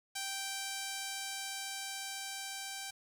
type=tone with level ramp; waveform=5% pulse; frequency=782 Hz; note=G5; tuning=4 cents flat; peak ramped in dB=-25 to -29 dBFS; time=0.15-2.91 s; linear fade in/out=10 ms; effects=10-bit